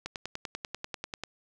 click train, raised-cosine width 0.2 ms, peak -18 dBFS, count 13, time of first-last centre 0.06-1.236 s, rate 10.2 Hz, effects none

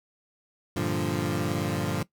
20% pulse chord, G minor seventh, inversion none, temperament equal, 98 / 116.54 / 146.83 / 174.61 Hz, G2 / Bb2 / D3 / F3, 0 / 0 / 0 / 0 cents, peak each -27 / -29 / -26 / -27 dBFS, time 0.76-2.03 s, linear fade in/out 5 ms, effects noise-tail reverb RT60 0.1 s tail -18 dB re dry

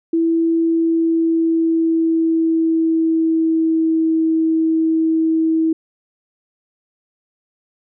sine tone with pitch glide, 330 to 322.1 Hz, E4 to E4, +2 to -40 cents, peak -13 dBFS, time 0.13-5.73 s, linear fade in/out 5 ms, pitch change -42 cents, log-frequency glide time 0.58-4.18 s, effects none

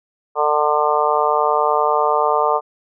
harmonic tone, 149.7 Hz, D3, 33 cents sharp, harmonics 3 / 4 / 5 / 6 / 7 / 8, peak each -21 / -21 / -21 / -21 / -21 / -21 dBFS, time 0.35-2.61 s, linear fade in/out 50 ms, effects none

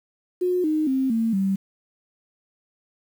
sine tone with pitch steps, 361.5 / 309.3 / 264.6 / 226.4 / 193.72 Hz, F#4 / D#4 / C4 / A3 / G3, -40 / -10 / +20 / +50 / -20 cents, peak -19 dBFS, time 0.41-1.56 s, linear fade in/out 10 ms, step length 230 ms, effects 8-bit

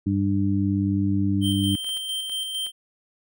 harmonic tone, 98.7 Hz, G2, 12 cents sharp, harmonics 1 / 2 / 3, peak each -24 / -24 / -24 dBFS, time 0.06-1.76 s, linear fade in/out 10 ms
square tone with tremolo, 3136 Hz, G7, in tune, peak -26 dBFS, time 1.41-2.72 s, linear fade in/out 50 ms, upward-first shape square, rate 4.4 Hz, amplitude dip 35%
clicks, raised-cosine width 0.3 ms, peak -29 dBFS, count 6, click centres 1.751 / 1.845 / 1.892 / 1.97 / 2.296 / 2.666 s
effects none

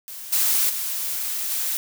blue noise with level steps, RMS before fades -36 / -20 / -27 / -25 dBFS, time 0.08-1.77 s, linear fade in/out 0 ms, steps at 0.32 / 0.69 / 1.5 s, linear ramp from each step 10 ms, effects none

